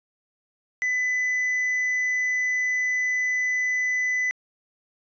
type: tone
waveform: triangle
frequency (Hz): 2002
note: B6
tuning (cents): +23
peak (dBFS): -20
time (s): 0.82-4.31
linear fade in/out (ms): 0
effects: resampled to 16000 Hz